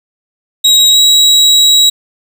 35% pulse tone with pitch glide, 3823 to 3863 Hz, A#7 to B7, +43 to -39 cents, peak -3 dBFS, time 0.64-1.9 s, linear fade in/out 10 ms, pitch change +18 cents, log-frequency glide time 0.92-0.98 s, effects none

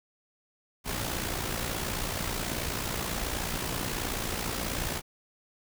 pink noise with amplitude modulation, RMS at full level -30 dBFS, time 0.84-5.02 s, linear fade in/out 50 ms, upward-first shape sine, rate 58.6 Hz, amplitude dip 55%, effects none

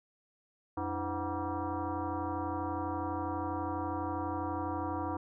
sine tone with frequency modulation, 329.6 Hz, E4, in tune, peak -32 dBFS, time 0.77-5.17 s, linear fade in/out 5 ms, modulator 209 Hz, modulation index 3.9, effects none

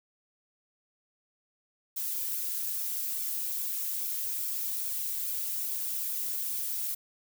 violet noise with flanger, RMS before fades -33 dBFS, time 1.96-6.95 s, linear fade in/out 10 ms, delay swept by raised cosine 1 to 4.1 ms, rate 2.4 Hz, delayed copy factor -0.65, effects none

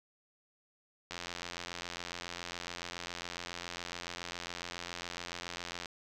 click train, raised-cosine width 0.2 ms, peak -22 dBFS, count 415, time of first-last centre 1.11-5.858 s, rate 87.2 Hz, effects none

